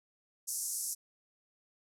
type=band-pass noise; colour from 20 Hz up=white; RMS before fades=-37 dBFS; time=0.47-0.95 s; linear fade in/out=20 ms; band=5500 to 12000 Hz; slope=48 dB/octave; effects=none